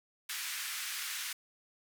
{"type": "band-pass noise", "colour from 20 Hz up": "pink", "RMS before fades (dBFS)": -39, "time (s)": [0.29, 1.33], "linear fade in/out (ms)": 5, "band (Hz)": [1500, 16000], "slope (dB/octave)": 24, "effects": []}